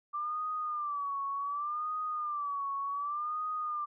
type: tone with vibrato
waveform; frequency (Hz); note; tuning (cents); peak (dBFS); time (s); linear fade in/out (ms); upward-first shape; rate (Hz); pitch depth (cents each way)
sine; 1174.7; D6; 0; -32; 0.13-3.86; 20; sine; 0.67; 100
effects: none